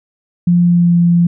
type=tone with pitch glide; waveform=sine; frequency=174.61 to 172.21 Hz; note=F3 to F3; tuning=0 to -24 cents; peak=-7 dBFS; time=0.47-1.27 s; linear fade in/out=5 ms; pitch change=-24 cents; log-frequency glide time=0.62-0.97 s; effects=none